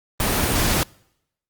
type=noise; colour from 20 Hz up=pink; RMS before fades=-20 dBFS; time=0.2-0.83 s; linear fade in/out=0 ms; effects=noise-tail reverb RT60 0.8 s tail -26 dB re dry + Opus 24 kbps